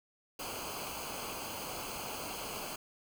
pink noise with comb filter, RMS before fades -41 dBFS, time 0.39-2.76 s, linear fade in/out 5 ms, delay 0.54 ms, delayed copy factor -0.75, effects none

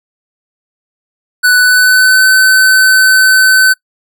square tone with pitch glide, 1489 to 1522 Hz, F#6 to F#6, +11 to +48 cents, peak -5 dBFS, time 1.43-3.74 s, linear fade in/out 20 ms, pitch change +37 cents, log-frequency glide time 1.57-2.26 s, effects noise-tail reverb RT60 0.1 s tail -22 dB re dry

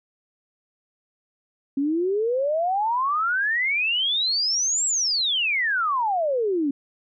sine exponential two-way sweep, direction up then down, 269.1 to 7770 to 269.1 Hz, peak -20 dBFS, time 1.77-6.71 s, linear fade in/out 5 ms, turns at 4.86 s, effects none

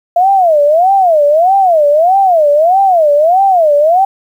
sine tone with vibrato, 675 Hz, E5, 41 cents sharp, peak -5 dBFS, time 0.16-4.05 s, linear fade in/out 5 ms, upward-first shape sine, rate 1.6 Hz, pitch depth 270 cents each way, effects 7-bit

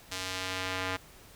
square tone with band-pass filter sweep, 93.2 Hz, F#2, 13 cents sharp, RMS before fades -35 dBFS, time 0.11-0.97 s, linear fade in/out 10 ms, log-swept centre 5100 to 1900 Hz, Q 0.75, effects pink hiss -54 dBFS RMS until 1.35 s

